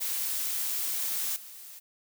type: noise with level steps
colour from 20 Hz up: blue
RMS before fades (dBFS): -31 / -46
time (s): 0-1.8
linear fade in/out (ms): 20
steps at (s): 1.36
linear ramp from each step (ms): 2
effects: none